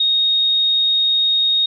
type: tone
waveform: sine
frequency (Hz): 3729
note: A#7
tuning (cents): 0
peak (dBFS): -13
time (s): 0-1.66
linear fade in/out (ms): 5
effects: none